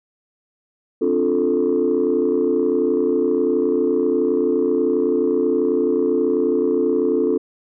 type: chord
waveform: sine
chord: D minor seventh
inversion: third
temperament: equal with one note detuned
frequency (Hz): 261.6 / 293.7 / 352.3 / 440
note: C4 / D4 / F4 / A4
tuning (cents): 0 / 0 / +15 / 0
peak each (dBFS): -22 / -22 / -20 / -18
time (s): 1.01-7.38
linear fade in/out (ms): 10
effects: tanh soft clip ceiling -9 dBFS